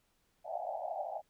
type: band-pass noise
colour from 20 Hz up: pink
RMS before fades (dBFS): -39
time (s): 0.44-1.22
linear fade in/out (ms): 50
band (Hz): 590 to 830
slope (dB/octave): 96
effects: pink hiss -75 dBFS RMS until 1.29 s